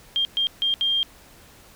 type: tone bursts at uneven times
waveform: sine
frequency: 3200 Hz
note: G7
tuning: 35 cents sharp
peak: -19 dBFS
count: 4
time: 0.16-0.25 / 0.37-0.47 / 0.62-0.74 / 0.81-1.03 s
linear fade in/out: 0 ms
effects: pink hiss -50 dBFS RMS until 1.75 s